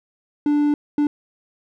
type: tone bursts at uneven times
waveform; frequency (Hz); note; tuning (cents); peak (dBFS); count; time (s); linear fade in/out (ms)
triangle; 293.7; D4; 0; -13; 2; 0.46-0.74 / 0.98-1.07; 2
effects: none